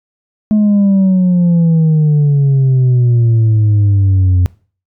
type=exponential sweep; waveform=sine; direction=down; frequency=214.7 to 89 Hz; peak=-4 dBFS; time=0.51-4.46 s; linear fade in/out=0 ms; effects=noise-tail reverb RT60 0.4 s tail -24 dB re dry + tanh soft clip ceiling -6 dBFS